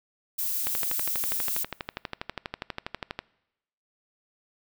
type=noise; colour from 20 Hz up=violet; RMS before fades=-29 dBFS; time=0.38-1.64 s; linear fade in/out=10 ms
type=click train; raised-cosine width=0.3 ms; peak=-15 dBFS; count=32; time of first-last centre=0.67-3.19 s; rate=12.3 Hz
effects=noise-tail reverb RT60 0.9 s tail -23 dB re dry